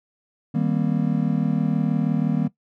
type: chord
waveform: triangle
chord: C minor seventh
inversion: first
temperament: just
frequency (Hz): 156.98 / 196.22 / 235.5 / 261.6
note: Eb3 / G3 / Bb3 / C4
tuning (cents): +16 / +2 / +18 / 0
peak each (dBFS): -21 / -23 / -22 / -26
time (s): 0.54-2.48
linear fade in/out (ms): 10
effects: noise-tail reverb RT60 0.1 s tail -17 dB re dry